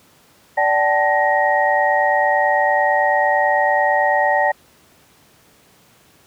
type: tone cluster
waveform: sine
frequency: 585 / 763 / 872 / 1880 Hz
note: D5 / G5 / A5 / A#6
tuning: -7 / -47 / -16 / +14 cents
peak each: -19 dBFS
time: 0.57-4.52 s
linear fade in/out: 10 ms
effects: pink hiss -52 dBFS RMS until 6.26 s + high-pass 100 Hz 12 dB/octave